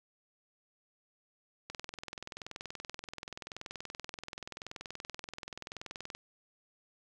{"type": "click train", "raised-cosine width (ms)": 0.2, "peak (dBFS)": -24, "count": 94, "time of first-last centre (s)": [1.7, 6.15], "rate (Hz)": 20.9, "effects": []}